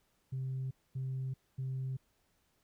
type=tone bursts; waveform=sine; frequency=131.4 Hz; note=C3; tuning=8 cents sharp; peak=-33 dBFS; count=3; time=0.32-1.97 s; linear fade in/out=10 ms; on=390 ms; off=240 ms; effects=tanh soft clip ceiling -32 dBFS + pink hiss -75 dBFS RMS until 2.63 s